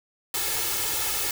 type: noise with comb filter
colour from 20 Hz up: white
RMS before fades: -27 dBFS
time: 0.34-1.31 s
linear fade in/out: 2 ms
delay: 2.3 ms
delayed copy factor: +0.85
effects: none